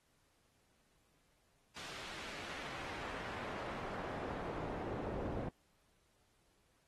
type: noise with band-pass filter sweep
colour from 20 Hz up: brown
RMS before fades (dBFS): -44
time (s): 1.76-5.49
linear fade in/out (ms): 5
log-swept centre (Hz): 4000 to 410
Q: 0.73
effects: pink hiss -75 dBFS RMS until 6.87 s + AAC 32 kbps